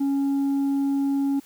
sine tone with tanh clipping, 277.2 Hz, C#4, in tune, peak -21 dBFS, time 0-1.4 s, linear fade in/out 10 ms, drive 3 dB, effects white hiss -53 dBFS RMS until 1.45 s

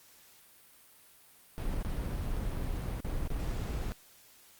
brown noise with dropouts, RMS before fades -34 dBFS, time 1.58-3.92 s, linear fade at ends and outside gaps 0 ms, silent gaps 1.828-1.849 / 2.362-2.366 / 3.005-3.046 / 3.276-3.303 s, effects white hiss -59 dBFS RMS until 4.59 s + Opus 48 kbps

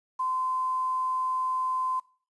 sine tone with quantisation, 1030 Hz, C6, 28 cents flat, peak -26 dBFS, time 0.19-2 s, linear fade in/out 10 ms, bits 9, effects noise-tail reverb RT60 0.4 s tail -18 dB re dry + resampled to 24000 Hz

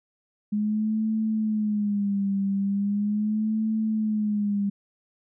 sine tone with vibrato, 207.7 Hz, G#3, in tune, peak -22 dBFS, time 0.52-4.7 s, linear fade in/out 10 ms, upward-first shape sine, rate 0.39 Hz, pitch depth 94 cents each way, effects none

